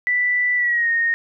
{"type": "tone with pitch glide", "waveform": "sine", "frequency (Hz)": [1975.5, 1853.9], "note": ["B6", "A#6"], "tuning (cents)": [0, -10], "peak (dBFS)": -16, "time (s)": [0.07, 1.14], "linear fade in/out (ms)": 0, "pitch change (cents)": -110, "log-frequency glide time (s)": [0.56, 0.89], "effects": []}